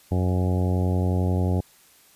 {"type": "harmonic tone with a mistuned harmonic", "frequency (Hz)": 91.2, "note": "F#2", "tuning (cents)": -24, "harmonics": [1, 2, 3, 4, 5, 6, 7, 8, 9], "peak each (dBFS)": [-21, -27, -31, -33, -35, -37, -38, -39, -40], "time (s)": [0.11, 1.61], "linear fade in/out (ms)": 10, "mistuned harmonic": 9, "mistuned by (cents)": 25, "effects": ["white hiss -55 dBFS RMS until 2.15 s", "resampled to 32000 Hz"]}